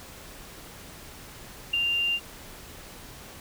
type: tone with ADSR envelope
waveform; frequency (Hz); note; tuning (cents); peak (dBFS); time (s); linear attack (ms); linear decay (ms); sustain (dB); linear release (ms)
sine; 2790; F7; -2; -19; 1.73-2.2; 10; 4; -4; 54
effects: pink hiss -45 dBFS RMS until 3.4 s

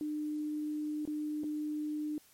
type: tone with dropouts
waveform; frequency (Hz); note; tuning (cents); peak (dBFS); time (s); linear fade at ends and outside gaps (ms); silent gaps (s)
sine; 301.6; D4; +46; -33; 0.01-2.18; 1; 1.053-1.075 / 1.435-1.441
effects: white hiss -63 dBFS RMS until 2.33 s + MP3 64 kbps

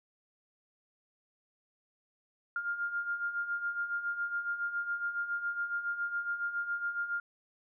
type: beating tone pair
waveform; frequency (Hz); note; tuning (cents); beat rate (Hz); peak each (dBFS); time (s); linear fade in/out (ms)
sine; 1400 / 1407.2; F6 / F6; +4 / +13; 7.2; -39 / -33; 2.56-7.2; 2
effects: none

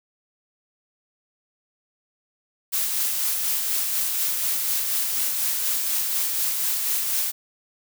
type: noise with tremolo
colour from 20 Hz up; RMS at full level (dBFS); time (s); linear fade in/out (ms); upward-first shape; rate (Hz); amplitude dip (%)
blue; -23; 2.72-7.32; 20; sine; 4.1; 30
effects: none

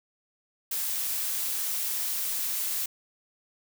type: noise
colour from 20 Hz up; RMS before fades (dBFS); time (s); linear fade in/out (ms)
blue; -30; 0.71-2.86; 5
effects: none

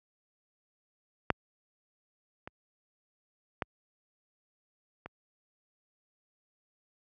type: clicks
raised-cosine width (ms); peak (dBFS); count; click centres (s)
0.5; -8 / -26 / -15 / -26; 4; 1.303 / 2.475 / 3.622 / 5.06
effects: high-pass 60 Hz 12 dB/octave

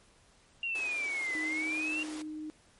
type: exponential two-way sweep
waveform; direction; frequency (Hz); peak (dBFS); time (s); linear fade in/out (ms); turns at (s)
sine; down then up; 2794 to 1975.5 to 2794; -31; 0.63-2.03; 2; 1.39
type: high-pass noise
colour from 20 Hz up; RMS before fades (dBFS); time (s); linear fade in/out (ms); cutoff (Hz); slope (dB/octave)
pink; -46; 0.75-2.22; 2; 280; 48
type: tone with pitch glide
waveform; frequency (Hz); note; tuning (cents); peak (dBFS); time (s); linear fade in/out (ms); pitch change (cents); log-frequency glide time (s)
sine; 312.6 to 307.9; D#4 to D#4; +8 to -18; -37; 1.35-2.5; 0; -26; 1.75-2.08
effects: pink hiss -63 dBFS RMS until 2.79 s + MP3 48 kbps

